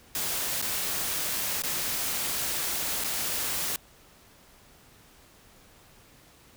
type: noise with dropouts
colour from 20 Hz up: white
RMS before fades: -30 dBFS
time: 0.15-3.76 s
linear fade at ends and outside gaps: 1 ms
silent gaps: 0.616-0.624 / 1.621-1.636 / 3.039-3.044 s
effects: pink hiss -56 dBFS RMS until 6.56 s